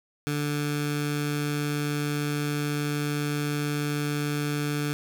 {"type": "tone with notch filter", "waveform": "15% pulse", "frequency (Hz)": 146.83, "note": "D3", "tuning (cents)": 0, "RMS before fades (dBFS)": -28, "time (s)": [0.27, 4.93], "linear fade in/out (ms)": 0, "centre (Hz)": 620, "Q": 1.1, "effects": []}